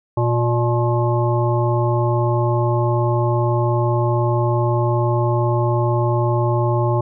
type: harmonic tone with a mistuned harmonic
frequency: 118.8 Hz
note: A#2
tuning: 33 cents sharp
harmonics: 1 / 3 / 5 / 7 / 9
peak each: -17 / -22 / -24 / -25 / -27 dBFS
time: 0.17-7.01 s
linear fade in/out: 5 ms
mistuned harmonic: 7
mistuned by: +53 cents
effects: none